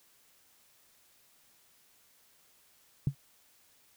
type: tone with exponential decay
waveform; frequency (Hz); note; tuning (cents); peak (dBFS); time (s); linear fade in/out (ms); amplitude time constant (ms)
sine; 138.59; C#3; 0; -20; 3.07-3.15; 2; 16
effects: white hiss -65 dBFS RMS until 3.96 s